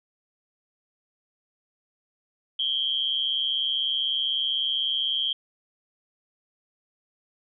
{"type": "tone with amplitude modulation", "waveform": "sine", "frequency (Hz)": 3192, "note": "G7", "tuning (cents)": 31, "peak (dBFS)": -19, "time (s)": [2.59, 5.33], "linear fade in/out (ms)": 5, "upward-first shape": "sine", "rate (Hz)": 140, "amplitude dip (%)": 95, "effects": []}